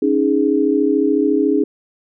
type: chord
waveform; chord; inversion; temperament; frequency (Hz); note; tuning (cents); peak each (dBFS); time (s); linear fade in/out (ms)
sine; C# suspended second; none; equal; 277.2 / 311.1 / 415.3; C#4 / D#4 / G#4; 0 / 0 / 0; -17; 0.02-1.64; 5
effects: none